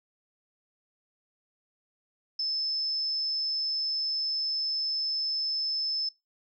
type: tone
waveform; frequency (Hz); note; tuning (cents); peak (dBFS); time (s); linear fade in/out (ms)
sine; 5250; E8; -8; -27; 2.39-6.09; 5
effects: noise-tail reverb RT60 0.2 s tail -22 dB re dry